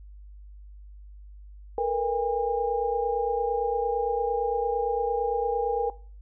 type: tone cluster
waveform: sine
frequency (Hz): 452.1 / 480.9 / 808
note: A4 / B4 / G#5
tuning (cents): +47 / -46 / -48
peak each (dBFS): -28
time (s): 1.78-5.9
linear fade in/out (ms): 2
effects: noise-tail reverb RT60 0.4 s tail -18 dB re dry + added 50 Hz sine -43 dBFS peak until 6.21 s